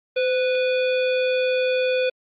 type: harmonic tone with a mistuned harmonic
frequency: 493.9 Hz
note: B4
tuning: in tune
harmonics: 1 / 3 / 5 / 7 / 9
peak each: -19 / -32 / -28 / -34 / -41 dBFS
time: 0.16-2.1 s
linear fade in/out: 10 ms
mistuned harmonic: 1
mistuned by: +58 cents
effects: Opus 32 kbps